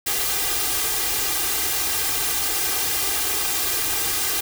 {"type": "noise with comb filter", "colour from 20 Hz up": "white", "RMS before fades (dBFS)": -23, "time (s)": [0.06, 4.41], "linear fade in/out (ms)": 10, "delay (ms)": 2.5, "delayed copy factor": 0.95, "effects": []}